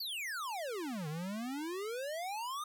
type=exponential two-way sweep; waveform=square; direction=down then up; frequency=4673 to 146.83 to 1250 Hz; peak=-38 dBFS; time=0-2.64 s; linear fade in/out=5 ms; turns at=1.08 s; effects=13-bit